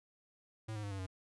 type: tone with pitch steps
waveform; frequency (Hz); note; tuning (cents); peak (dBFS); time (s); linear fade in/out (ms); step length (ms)
square; 110 / 105.64 / 101.45 / 97.43 / 93.57; A2 / G#2 / G#2 / G2 / F#2; 0 / +30 / -40 / -10 / +20; -40; 0.68-1.065; 10; 77
effects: resampled to 24000 Hz